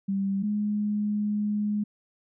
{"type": "tone pair in turn", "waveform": "sine", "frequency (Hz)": [196, 208.6], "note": ["G3", "G#3"], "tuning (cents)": [0, 8], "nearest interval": "minor second", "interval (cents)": 108, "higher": "second", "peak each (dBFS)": -24, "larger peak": "neither", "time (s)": [[0.08, 0.43], [0.43, 1.84]], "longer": "second", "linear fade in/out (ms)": 10, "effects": []}